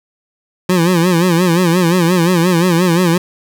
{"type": "tone with vibrato", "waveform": "25% pulse", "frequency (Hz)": 174.61, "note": "F3", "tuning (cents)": 0, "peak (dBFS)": -6, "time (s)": [0.69, 3.18], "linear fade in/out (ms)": 5, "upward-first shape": "sine", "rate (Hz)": 5.7, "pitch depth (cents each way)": 110, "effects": []}